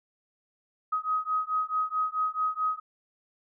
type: beating tone pair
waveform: sine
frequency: 1259 / 1263.6 Hz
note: D#6 / D#6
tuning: +20 / +26 cents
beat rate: 4.6 Hz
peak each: -29 dBFS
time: 0.92-2.8 s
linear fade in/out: 10 ms
effects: none